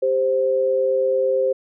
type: tone pair together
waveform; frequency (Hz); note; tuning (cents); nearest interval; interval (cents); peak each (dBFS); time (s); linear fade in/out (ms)
sine; 394.4 / 523.3; G4 / C5; +11 / 0; perfect fourth; 489; -23 / -17; 0.02-1.53; 10
effects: none